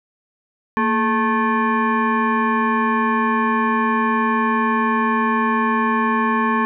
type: tone with frequency modulation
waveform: sine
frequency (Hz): 428.1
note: A4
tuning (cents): -47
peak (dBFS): -15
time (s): 0.77-6.65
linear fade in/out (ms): 0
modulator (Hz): 658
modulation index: 1.9
effects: none